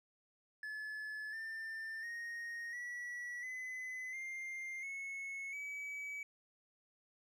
triangle tone with pitch steps, 1720 / 1791 / 1864.9 / 1941.8 / 2022 / 2105 / 2192 / 2283 Hz, A6 / A6 / A#6 / B6 / B6 / C7 / C#7 / D7, -40 / +30 / 0 / -30 / +40 / +10 / -20 / -50 cents, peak -40 dBFS, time 0.63-6.23 s, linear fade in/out 2 ms, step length 700 ms, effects none

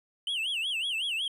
triangle tone with vibrato, 2960 Hz, F#7, in tune, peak -27 dBFS, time 0.27-1.28 s, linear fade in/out 2 ms, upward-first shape sine, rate 5.4 Hz, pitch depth 220 cents each way, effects resampled to 32000 Hz

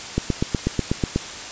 click train, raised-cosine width 3 ms, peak -6 dBFS, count 9, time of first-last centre 0.18-1.16 s, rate 8.16 Hz, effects white hiss -33 dBFS RMS until 1.51 s + resampled to 16000 Hz

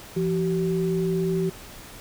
sine tone pair together, 170 / 381.6 Hz, F3 / G4, -46 / -47 cents, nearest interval octave + major second, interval 1399 cents, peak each -24 dBFS, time 0.16-1.5 s, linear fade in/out 10 ms, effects pink hiss -43 dBFS RMS until 2 s

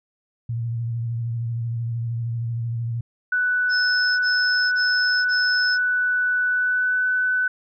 sine tone with vibrato, 116.54 Hz, A#2, in tune, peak -23 dBFS, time 0.49-3.01 s, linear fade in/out 5 ms, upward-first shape triangle, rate 13 Hz, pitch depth 44 cents each way
sine tone with pitch glide, 1488 to 1501.8 Hz, F#6 to F#6, +9 to +25 cents, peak -18 dBFS, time 3.32-7.48 s, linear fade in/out 5 ms, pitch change +16 cents, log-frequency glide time 6.49-7.02 s
sine tone bursts, 5210 Hz, E8, 21 cents flat, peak -23 dBFS, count 4, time 3.69-5.783 s, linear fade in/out 50 ms, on 500 ms, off 31 ms
effects none

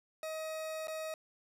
40% pulse tone with dropouts, 632 Hz, D#5, 27 cents sharp, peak -37 dBFS, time 0.23-1.14 s, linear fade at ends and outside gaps 1 ms, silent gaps 0.872-0.881 s, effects resampled to 32000 Hz + 13-bit

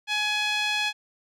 sawtooth tone with band-pass filter, 841 Hz, G#5, 22 cents sharp, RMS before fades -26 dBFS, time 0.07-0.93 s, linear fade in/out 50 ms, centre 3000 Hz, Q 1.9, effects none

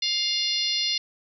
harmonic tone, 704 Hz, F5, 14 cents sharp, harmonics 3 / 4 / 5 / 6 / 7 / 8, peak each -35 / -31 / -29 / -27 / -29 / -36 dBFS, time 0.02-0.98 s, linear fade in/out 5 ms, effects none

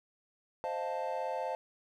triangle chord, F dominant seventh, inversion second, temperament equal, 523.3 / 622.3 / 698.5 / 880 Hz, C5 / Eb5 / F5 / A5, 0 / 0 / 0 / 0 cents, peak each -36 / -38 / -38 / -36 dBFS, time 0.64-1.55 s, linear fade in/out 0 ms, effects none

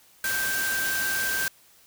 sine tone in noise, 1568 Hz, G6, in tune, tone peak -26 dBFS, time 0.24-1.48 s, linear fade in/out 2 ms, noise white, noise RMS -30 dBFS, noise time 0.24-1.48 s, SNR +1 dB, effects white hiss -57 dBFS RMS until 1.86 s

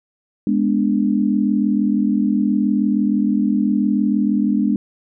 sine chord, G# diminished, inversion none, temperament equal, 207.7 / 246.9 / 293.7 Hz, G#3 / B3 / D4, 0 / 0 / 0 cents, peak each -17 / -20 / -20 dBFS, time 0.47-4.76 s, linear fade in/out 2 ms, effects none

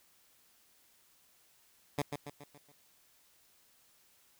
10% pulse tone with echo, 144.4 Hz, D3, 29 cents flat, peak -22 dBFS, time 1.98-2.02 s, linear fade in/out 5 ms, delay 140 ms, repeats 5, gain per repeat -6 dB, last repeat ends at 2.72 s, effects white hiss -67 dBFS RMS until 4.39 s

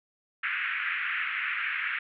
pink band-pass noise, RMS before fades -31 dBFS, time 0.43-1.99 s, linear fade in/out 5 ms, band 1400 to 2600 Hz, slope 48 dB/octave, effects none

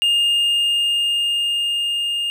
triangle tone with level ramp, 2825 Hz, F7, 19 cents sharp, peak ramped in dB -12 to -18 dBFS, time 0.02-2.3 s, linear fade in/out 0 ms, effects none

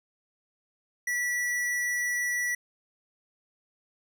sine tone with tanh clipping, 1951 Hz, B6, 22 cents flat, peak -28 dBFS, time 1.07-2.55 s, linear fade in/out 5 ms, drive 17 dB, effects none

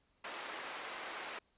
white band-pass noise, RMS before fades -45 dBFS, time 0.24-1.39 s, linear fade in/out 5 ms, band 420 to 2200 Hz, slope 12 dB/octave, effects pink hiss -75 dBFS RMS until 1.57 s + resampled to 8000 Hz

